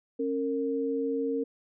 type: tone pair together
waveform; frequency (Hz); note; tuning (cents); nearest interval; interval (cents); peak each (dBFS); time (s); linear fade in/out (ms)
sine; 273.3 / 460; C#4 / A#4; -24 / -23; major sixth; 901; -30 / -29; 0.19-1.44; 10
effects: none